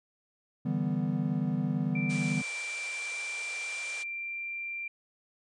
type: chord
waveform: triangle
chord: E minor seventh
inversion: third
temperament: equal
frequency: 146.83 / 164.81 / 196 / 246.9 Hz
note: D3 / E3 / G3 / B3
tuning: 0 / 0 / 0 / 0 cents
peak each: -31 dBFS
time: 0.65-2.42 s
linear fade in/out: 10 ms
type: tone with pitch glide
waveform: sine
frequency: 2349 to 2367 Hz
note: D7 to D7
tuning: 0 to +13 cents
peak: -34 dBFS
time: 1.95-4.88 s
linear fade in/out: 5 ms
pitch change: +13 cents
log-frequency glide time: 2.56-4.46 s
type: band-pass noise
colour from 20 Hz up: white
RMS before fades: -44 dBFS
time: 2.09-4.04 s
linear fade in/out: 20 ms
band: 430 to 9100 Hz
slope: 96 dB/octave
effects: none